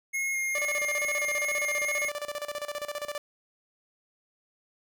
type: tone with vibrato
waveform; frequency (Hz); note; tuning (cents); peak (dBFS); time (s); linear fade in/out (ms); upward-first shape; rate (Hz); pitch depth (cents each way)
square; 2148; C7; +45; -28; 0.13-2.1; 20; square; 2.3; 11
type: tone with tremolo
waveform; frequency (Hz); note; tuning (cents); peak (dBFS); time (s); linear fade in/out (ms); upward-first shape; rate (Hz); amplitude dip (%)
sawtooth; 587; D5; -1; -27; 0.55-3.18; 2; square; 15; 80
effects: none